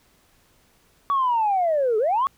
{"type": "linear two-way sweep", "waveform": "sine", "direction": "down then up", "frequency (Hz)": [1142, 415.1, 1142], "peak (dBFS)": -17, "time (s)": [1.1, 2.27], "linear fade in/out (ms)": 0, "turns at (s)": 1.98, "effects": ["tanh soft clip ceiling -14 dBFS", "pink hiss -60 dBFS RMS until 2.37 s"]}